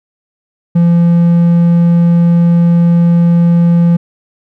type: tone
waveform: triangle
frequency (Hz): 170.9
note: F3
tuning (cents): -37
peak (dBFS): -3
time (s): 0.75-3.97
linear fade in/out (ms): 10
effects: none